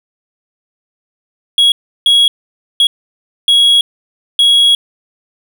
triangle tone bursts at uneven times, 3322 Hz, G#7, in tune, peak -4 dBFS, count 5, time 1.58-1.72 / 2.06-2.28 / 2.8-2.87 / 3.48-3.81 / 4.39-4.75 s, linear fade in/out 2 ms, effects none

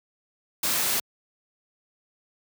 white noise, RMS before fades -25 dBFS, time 0.63-1 s, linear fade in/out 5 ms, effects high-pass 100 Hz 12 dB/octave

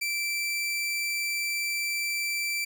sawtooth tone, 2337 Hz, D7, 9 cents flat, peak -24 dBFS, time 0.01-2.65 s, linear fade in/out 10 ms, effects none

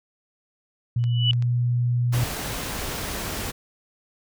sine tone with pitch glide, 119.6 to 121.48 Hz, A#2 to B2, +45 to -28 cents, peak -19 dBFS, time 0.96-2.24 s, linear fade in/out 5 ms, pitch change +27 cents, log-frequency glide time 1.17-1.51 s
sine tone with exponential growth, 2960 Hz, F#7, in tune, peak -16 dBFS, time 0.99-1.31 s, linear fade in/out 1 ms, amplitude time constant 68 ms
clicks, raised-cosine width 0.2 ms, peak -24 dBFS, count 3, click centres 1.04 / 1.333 / 1.424 s
pink noise, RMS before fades -30 dBFS, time 2.12-3.52 s, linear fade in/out 20 ms
effects none

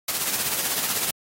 white noise with tremolo, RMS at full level -23 dBFS, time 0.08-1.11 s, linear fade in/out 5 ms, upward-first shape triangle, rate 16 Hz, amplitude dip 55%, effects high-pass 100 Hz 12 dB/octave + AAC 48 kbps

